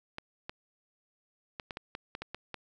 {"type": "clicks", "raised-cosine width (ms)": 0.3, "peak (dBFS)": -22, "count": 10, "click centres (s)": [0.184, 0.495, 1.598, 1.708, 1.771, 1.951, 2.151, 2.22, 2.346, 2.543], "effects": []}